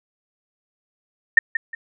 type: tone with echo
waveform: sine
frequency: 1817 Hz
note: A#6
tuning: 45 cents flat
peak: -6 dBFS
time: 1.37-1.39 s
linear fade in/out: 5 ms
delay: 180 ms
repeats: 2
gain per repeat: -11 dB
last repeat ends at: 1.75 s
effects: none